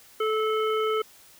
harmonic tone, 435.1 Hz, A4, 19 cents flat, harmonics 1 / 3 / 5 / 7, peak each -24 / -28 / -38 / -37 dBFS, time 0.2-1.02 s, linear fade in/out 5 ms, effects white hiss -53 dBFS RMS until 1.39 s

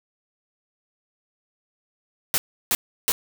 white noise bursts, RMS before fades -21 dBFS, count 3, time 2.34-3.12 s, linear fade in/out 0 ms, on 40 ms, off 330 ms, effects none

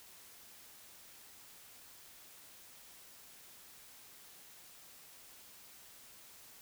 silence, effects white hiss -57 dBFS RMS until 6.61 s

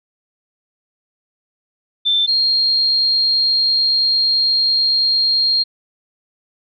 sine tone pair in turn, 3551 / 4223 Hz, A7 / C8, +15 / +15 cents, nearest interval minor third, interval 300 cents, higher second, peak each -12 dBFS, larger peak neither, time 2.05-2.27 / 2.27-5.64 s, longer second, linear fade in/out 20 ms, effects MP3 96 kbps

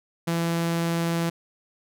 sawtooth tone with vibrato, 167.9 Hz, E3, 32 cents sharp, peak -19 dBFS, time 0.27-1.3 s, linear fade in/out 10 ms, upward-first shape triangle, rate 20 Hz, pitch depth 10 cents each way, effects none

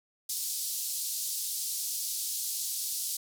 white band-pass noise, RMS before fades -34 dBFS, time 0.29-3.17 s, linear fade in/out 5 ms, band 4200 to 14000 Hz, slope 24 dB/octave, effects none

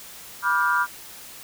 sine chord, G dominant seventh, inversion first, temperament just, 980 / 1176 / 1411.2 / 1568 Hz, B5 / D6 / F6 / G6, -14 / +2 / +18 / 0 cents, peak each -24 / -25 / -22 / -27 dBFS, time 0.42-0.87 s, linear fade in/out 50 ms, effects white hiss -42 dBFS RMS until 1.43 s

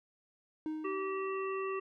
triangle tone with exponential decay, 311.1 Hz, D#4, in tune, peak -31 dBFS, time 0.66-1.77 s, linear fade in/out 1 ms, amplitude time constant 240 ms
harmonic tone, 385.3 Hz, G4, 30 cents flat, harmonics 1 / 3 / 5 / 7, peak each -35 / -39 / -48 / -46 dBFS, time 0.84-1.8 s, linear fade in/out 10 ms
effects none

